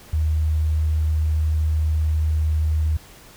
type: tone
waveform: sine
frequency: 77.78 Hz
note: D#2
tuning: in tune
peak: -17 dBFS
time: 0.13-2.97 s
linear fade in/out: 5 ms
effects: pink hiss -46 dBFS RMS until 3.36 s